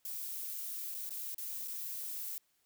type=noise with dropouts; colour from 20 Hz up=violet; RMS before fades=-41 dBFS; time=0.05-2.38 s; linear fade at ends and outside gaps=1 ms; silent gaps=0.944-0.948 / 1.093-1.106 / 1.346-1.381 / 1.676-1.681 s; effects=white hiss -75 dBFS RMS until 2.65 s